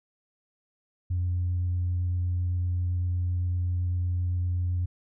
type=tone with vibrato; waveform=sine; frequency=89 Hz; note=F2; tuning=33 cents sharp; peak=-23 dBFS; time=1.1-4.86 s; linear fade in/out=10 ms; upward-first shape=sine; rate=7.8 Hz; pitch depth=8 cents each way; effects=tanh soft clip ceiling -21 dBFS